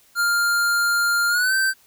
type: tone with pitch glide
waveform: square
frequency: 1400 to 1553.4 Hz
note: F6 to G6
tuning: +4 to -16 cents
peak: -18 dBFS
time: 0.15-1.74 s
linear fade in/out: 50 ms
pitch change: +180 cents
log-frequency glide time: 1.29-1.54 s
effects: white hiss -56 dBFS RMS until 1.86 s